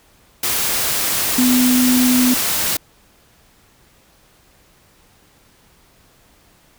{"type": "tone in noise", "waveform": "sine", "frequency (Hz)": 250.9, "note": "B3", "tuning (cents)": 28, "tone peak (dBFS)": -12, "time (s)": [1.38, 2.34], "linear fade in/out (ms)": 5, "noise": "white", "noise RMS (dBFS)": -19, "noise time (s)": [0.43, 2.77], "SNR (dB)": 4, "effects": ["pink hiss -53 dBFS RMS until 6.78 s"]}